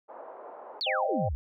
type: band-pass noise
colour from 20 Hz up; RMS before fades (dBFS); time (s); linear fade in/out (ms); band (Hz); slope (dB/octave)
pink; -45; 0.08-0.81; 20; 490 to 970; 24
type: exponential sweep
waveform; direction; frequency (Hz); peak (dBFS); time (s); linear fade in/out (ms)
sine; down; 4699 to 58.27; -28; 0.81-1.35; 0
type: chord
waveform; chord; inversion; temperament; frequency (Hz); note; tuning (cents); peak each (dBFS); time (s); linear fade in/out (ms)
sine; C minor; none; equal; 523.3 / 622.3 / 784; C5 / Eb5 / G5; 0 / 0 / 0; -32; 0.86-1.29; 10
effects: none